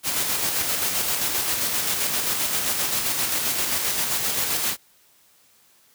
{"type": "noise with tremolo", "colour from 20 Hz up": "white", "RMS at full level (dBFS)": -23, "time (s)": [0.03, 4.77], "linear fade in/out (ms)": 50, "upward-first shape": "square", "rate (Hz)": 7.6, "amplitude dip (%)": 30, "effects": ["white hiss -58 dBFS RMS until 5.94 s", "high-pass 60 Hz 12 dB/octave"]}